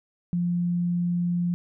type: tone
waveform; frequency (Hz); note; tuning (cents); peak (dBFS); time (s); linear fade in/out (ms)
sine; 174.7; F3; +1; -22; 0.33-1.54; 0
effects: none